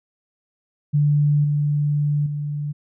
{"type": "tone with level steps", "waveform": "sine", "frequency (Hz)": 146.83, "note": "D3", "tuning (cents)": 0, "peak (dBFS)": [-14, -17, -23], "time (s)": [0.93, 2.73], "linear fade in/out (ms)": 20, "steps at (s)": [1.44, 2.26], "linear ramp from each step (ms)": 5, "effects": []}